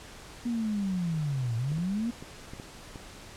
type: linear two-way sweep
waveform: sine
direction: down then up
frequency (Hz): 242.8 to 111.7 to 242.8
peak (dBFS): -27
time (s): 0.45-2.11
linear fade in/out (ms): 10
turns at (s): 1.56
type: clicks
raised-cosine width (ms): 3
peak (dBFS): -28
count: 6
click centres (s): 1.718 / 1.784 / 2.225 / 2.535 / 2.599 / 2.958
effects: pink hiss -47 dBFS RMS until 3.36 s + low-pass 9000 Hz 12 dB/octave

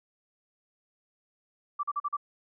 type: tone bursts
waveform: sine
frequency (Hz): 1165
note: D6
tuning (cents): -14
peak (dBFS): -27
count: 5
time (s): 1.79-2.169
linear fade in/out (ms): 10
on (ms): 43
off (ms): 41
effects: none

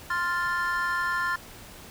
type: chord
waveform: triangle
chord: F major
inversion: second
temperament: equal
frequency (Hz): 1046.5 / 1396.9 / 1760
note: C6 / F6 / A6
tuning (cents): 0 / 0 / 0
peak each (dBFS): -27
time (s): 0.1-1.36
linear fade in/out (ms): 5
effects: tanh soft clip ceiling -16 dBFS + pink hiss -46 dBFS RMS until 1.9 s

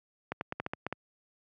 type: clicks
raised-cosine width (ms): 0.5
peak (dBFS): -18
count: 8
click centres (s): 0.32 / 0.411 / 0.524 / 0.6 / 0.664 / 0.735 / 0.866 / 0.926
effects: high-pass 100 Hz 12 dB/octave

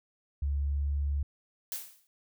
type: tone with pitch glide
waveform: sine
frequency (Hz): 70.8 to 71.33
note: C#2 to D2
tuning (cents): +37 to -50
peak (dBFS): -27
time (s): 0.42-1.23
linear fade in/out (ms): 5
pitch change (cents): +13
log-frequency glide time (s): 0.61-0.88
type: noise with exponential decay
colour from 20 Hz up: blue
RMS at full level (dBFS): -33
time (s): 1.72-2.07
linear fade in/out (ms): 1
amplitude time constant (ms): 75
effects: none

